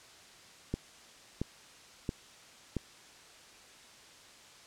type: click train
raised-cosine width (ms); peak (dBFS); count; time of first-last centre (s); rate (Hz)
3; -19; 4; 0.74-2.767; 1.48
effects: white hiss -55 dBFS RMS until 4.66 s + low-pass 7000 Hz 12 dB/octave